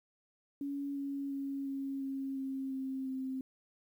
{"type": "tone with pitch steps", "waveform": "sine", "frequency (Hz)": [281.3, 278.6, 275.8, 273.1, 270.5, 267.8, 265.2, 262.6], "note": ["C#4", "C#4", "C#4", "C#4", "C#4", "C4", "C4", "C4"], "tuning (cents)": [26, 9, -9, -26, -42, 40, 23, 6], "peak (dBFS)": -35, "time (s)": [0.61, 3.41], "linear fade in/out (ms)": 2, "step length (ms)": 350, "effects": ["11-bit"]}